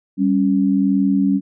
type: tone pair together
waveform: sine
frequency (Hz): 195.66 / 277.2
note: G3 / C#4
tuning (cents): -3 / 0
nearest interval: tritone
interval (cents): 603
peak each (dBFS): -16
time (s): 0.17-1.41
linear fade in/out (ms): 50
effects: none